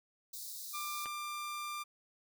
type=high-pass noise; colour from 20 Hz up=white; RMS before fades=-45 dBFS; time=0.33-1.05 s; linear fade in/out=5 ms; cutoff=3700 Hz; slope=96 dB/octave
type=tone; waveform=sawtooth; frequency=1190 Hz; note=D6; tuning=22 cents sharp; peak=-35 dBFS; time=0.73-1.84 s; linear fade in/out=20 ms
type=clicks; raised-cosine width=0.3 ms; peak=-29 / -37 dBFS; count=2; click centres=1.058 / 1.066 s
effects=none